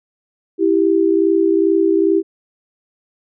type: tone pair together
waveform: sine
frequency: 329.6 / 392 Hz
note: E4 / G4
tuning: 0 / 0 cents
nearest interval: minor third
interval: 300 cents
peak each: -14 dBFS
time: 0.58-2.23 s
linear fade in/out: 50 ms
effects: none